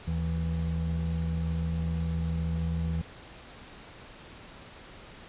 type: tone pair together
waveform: triangle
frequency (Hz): 77.8 / 164.19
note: D#2 / E3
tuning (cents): 0 / -7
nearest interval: octave + minor second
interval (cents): 1293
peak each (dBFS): -28 / -28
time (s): 0.07-3.02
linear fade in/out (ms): 10
effects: pink hiss -48 dBFS RMS until 5.28 s + resampled to 8000 Hz